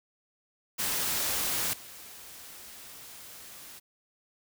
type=noise with level steps; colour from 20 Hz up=white; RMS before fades=-30 / -47 dBFS; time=0.78-3.8 s; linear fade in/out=20 ms; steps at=1.73 s; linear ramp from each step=5 ms; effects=none